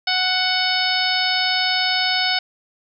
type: harmonic tone with a mistuned harmonic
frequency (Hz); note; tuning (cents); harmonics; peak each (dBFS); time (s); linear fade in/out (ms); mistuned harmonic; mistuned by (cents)
740; F#5; 0; 1 / 2 / 3 / 4 / 5 / 6 / 7; -25 / -25 / -25 / -25 / -25 / -25 / -25; 0.07-2.39; 5; 4; +18
effects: none